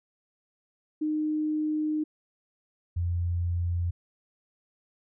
sine tone pair in turn, 306.6 / 86.86 Hz, D#4 / F2, -25 / -9 cents, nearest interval octave + minor seventh, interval 2184 cents, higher first, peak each -25 / -25 dBFS, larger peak neither, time 1.01-2.04 / 2.96-3.91 s, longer first, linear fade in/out 10 ms, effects none

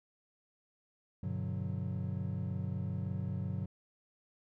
triangle chord, G major seventh, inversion none, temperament equal, 98 / 123.47 / 146.83 / 185 Hz, G2 / B2 / D3 / F#3, 0 / 0 / 0 / 0 cents, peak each -36 / -39 / -39 / -38 dBFS, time 1.23-3.66 s, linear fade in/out 5 ms, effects none

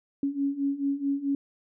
sine beating tone pair, 276.3 / 280.9 Hz, C#4 / C#4, -6 / +23 cents, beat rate 4.6 Hz, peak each -30 / -27 dBFS, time 0.23-1.35 s, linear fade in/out 2 ms, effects none

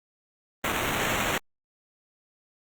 white noise with sample-and-hold, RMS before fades -27 dBFS, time 0.64-1.38 s, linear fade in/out 2 ms, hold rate 4900 Hz, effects Opus 32 kbps

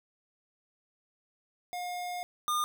square tone pair in turn, 714 / 1212.3 Hz, F5 / D#6, +38 / -45 cents, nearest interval major sixth, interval 917 cents, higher second, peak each -35 / -28 dBFS, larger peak second, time 1.73-2.23 / 2.48-2.64 s, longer first, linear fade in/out 0 ms, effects none

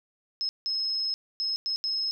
sine tone bursts at uneven times, 5170 Hz, E8, 34 cents flat, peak -26 dBFS, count 5, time 0.41-0.49 / 0.66-1.14 / 1.4-1.56 / 1.66-1.76 / 1.84-2.11 s, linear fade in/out 0 ms, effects none

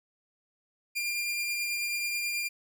sawtooth tone with tremolo, 2397 Hz, D7, 35 cents sharp, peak -25 dBFS, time 0.95-2.49 s, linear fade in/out 20 ms, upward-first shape triangle, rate 9.3 Hz, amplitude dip 25%, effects none

